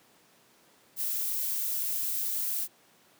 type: noise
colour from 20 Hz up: violet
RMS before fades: -31 dBFS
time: 0.96-2.68 s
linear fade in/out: 50 ms
effects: pink hiss -61 dBFS RMS until 3.19 s + high-pass 200 Hz 12 dB/octave